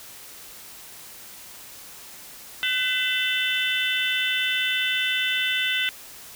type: harmonic tone with a mistuned harmonic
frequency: 505 Hz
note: B4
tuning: 39 cents sharp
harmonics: 3 / 4 / 5 / 6 / 7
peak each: -28 / -28 / -28 / -28 / -28 dBFS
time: 2.63-5.89 s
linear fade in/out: 0 ms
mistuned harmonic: 5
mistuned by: +87 cents
effects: white hiss -43 dBFS RMS until 6.35 s